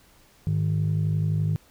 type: tone pair together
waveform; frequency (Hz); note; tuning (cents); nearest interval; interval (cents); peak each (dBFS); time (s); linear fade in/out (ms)
sine; 103.78 / 155.5; G#2 / D#3; -1 / -1; perfect fifth; 700; -23 / -22; 0.47-1.56; 0
effects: tanh soft clip ceiling -17 dBFS + pink hiss -57 dBFS RMS until 1.7 s